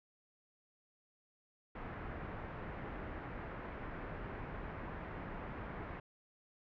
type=low-pass noise; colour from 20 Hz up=pink; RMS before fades=-45 dBFS; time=1.75-6 s; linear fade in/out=5 ms; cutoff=2000 Hz; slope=24 dB/octave; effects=none